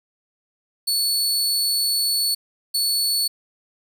sawtooth tone bursts at uneven times, 4433 Hz, C#8, 1 cent flat, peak -16 dBFS, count 2, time 0.87-2.35 / 2.74-3.28 s, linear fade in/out 10 ms, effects 9-bit

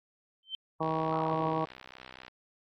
sine tone with exponential growth, 3104 Hz, G7, 18 cents flat, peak -30 dBFS, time 0.43-0.55 s, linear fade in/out 1 ms, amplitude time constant 24 ms
harmonic tone, 159.4 Hz, D#3, 42 cents sharp, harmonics 1 / 2 / 3 / 4 / 5 / 6 / 7, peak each -36 / -36 / -36 / -36 / -36 / -36 / -36 dBFS, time 0.8-1.65 s, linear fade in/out 10 ms
click train, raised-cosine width 0.3 ms, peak -30 dBFS, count 94, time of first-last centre 0.83-2.281 s, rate 64.1 Hz
effects AAC 32 kbps

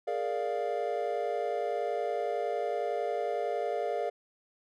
triangle chord, Bb dominant seventh, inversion third, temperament equal, 415.3 / 466.2 / 587.3 / 698.5 Hz, Ab4 / Bb4 / D5 / F5, 0 / 0 / 0 / 0 cents, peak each -34 / -33 / -33 / -32 dBFS, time 0.07-4.1 s, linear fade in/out 10 ms, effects none

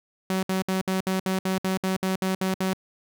sawtooth tone bursts, 188.6 Hz, F#3, 33 cents sharp, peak -19 dBFS, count 13, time 0.3-2.734 s, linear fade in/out 2 ms, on 130 ms, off 62 ms, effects none

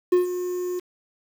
triangle tone with ADSR envelope, 359.4 Hz, F4, 50 cents sharp, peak -11 dBFS, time 0.12-0.8 s, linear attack 8 ms, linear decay 130 ms, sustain -12 dB, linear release 14 ms, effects 7-bit

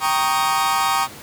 40% pulse chord, Eb dominant seventh, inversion first, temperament equal, 784 / 932.3 / 1108.7 / 1244.5 Hz, G5 / Bb5 / Db6 / Eb6, 0 / 0 / 0 / 0 cents, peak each -22 dBFS, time 0-1.08 s, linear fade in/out 50 ms, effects pink hiss -38 dBFS RMS until 1.22 s + high-pass 100 Hz 12 dB/octave

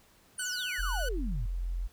sine exponential sweep, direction down, 9690 to 96.9 Hz, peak -35 dBFS, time 0.38-1.46 s, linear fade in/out 5 ms
sawtooth tone with vibrato, 1480 Hz, F#6, in tune, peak -31 dBFS, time 0.39-1.09 s, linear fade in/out 5 ms, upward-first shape triangle, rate 15 Hz, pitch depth 32 cents each way
sine tone, 43.59 Hz, F1, 3 cents flat, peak -30 dBFS, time 0.78-1.88 s, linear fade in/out 20 ms
effects pink hiss -62 dBFS RMS until 1.92 s

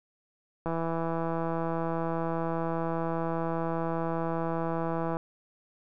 click train, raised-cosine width 1 ms, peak -18 dBFS, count 745, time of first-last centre 0.66-5.169 s, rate 165 Hz, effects none

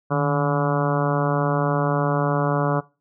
harmonic tone with a mistuned harmonic, 143.4 Hz, D3, 41 cents flat, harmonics 1 / 2 / 3 / 4 / 5 / 6 / 7 / 8 / 9 / 10, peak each -22 / -27 / -28 / -26 / -30 / -34 / -30 / -29 / -32 / -33 dBFS, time 0.1-2.81 s, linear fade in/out 20 ms, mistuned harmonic 1, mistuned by +79 cents, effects noise-tail reverb RT60 0.3 s tail -22 dB re dry

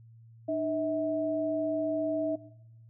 sine tone pair together, 302.4 / 644 Hz, D#4 / E5, -49 / -41 cents, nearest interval octave + minor second, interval 1308 cents, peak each -32 / -29 dBFS, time 0.48-2.36 s, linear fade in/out 10 ms, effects noise-tail reverb RT60 0.8 s tail -17 dB re dry + added 114 Hz sine -51 dBFS peak until 2.89 s

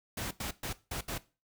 pink noise bursts at uneven times, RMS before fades -37 dBFS, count 5, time 0.17-0.31 / 0.4-0.51 / 0.63-0.73 / 0.91-1.01 / 1.08-1.18 s, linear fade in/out 5 ms, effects noise-tail reverb RT60 0.3 s tail -17 dB re dry

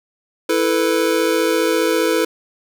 square chord, E suspended fourth, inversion none, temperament just, 329.6 / 439.5 / 494.4 Hz, E4 / A4 / B4, 0 / -2 / +2 cents, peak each -20 dBFS, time 0.49-2.25 s, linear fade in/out 5 ms, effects none

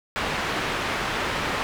white low-pass noise, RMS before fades -27 dBFS, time 0.16-1.63 s, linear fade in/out 0 ms, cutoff 2100 Hz, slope 12 dB/octave, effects none

